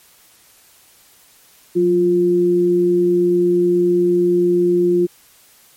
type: tone pair together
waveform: sine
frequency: 179.9 / 351 Hz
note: F#3 / F4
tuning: -48 / +9 cents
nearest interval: octave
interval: 1157 cents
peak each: -21 / -12 dBFS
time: 1.75-5.07 s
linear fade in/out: 20 ms
effects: white hiss -50 dBFS RMS until 5.76 s + MP3 64 kbps